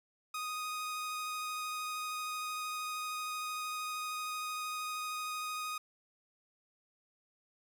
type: tone with vibrato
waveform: sawtooth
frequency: 1244.5 Hz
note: D#6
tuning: in tune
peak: -33 dBFS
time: 0.34-5.78 s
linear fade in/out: 5 ms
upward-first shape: sine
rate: 13 Hz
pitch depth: 9 cents each way
effects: none